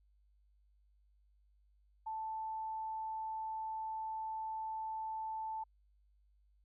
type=tone; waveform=sine; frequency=880 Hz; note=A5; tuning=in tune; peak=-38 dBFS; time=2.06-5.64 s; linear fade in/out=10 ms; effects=added 50 Hz sine -67 dBFS peak until 6.64 s